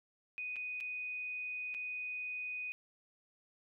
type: tone with dropouts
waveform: sine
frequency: 2489 Hz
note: D#7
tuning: in tune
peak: -38 dBFS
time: 0.38-2.72 s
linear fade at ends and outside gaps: 0 ms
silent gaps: 0.559-0.565 / 0.803-0.808 / 1.742-1.747 s
effects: none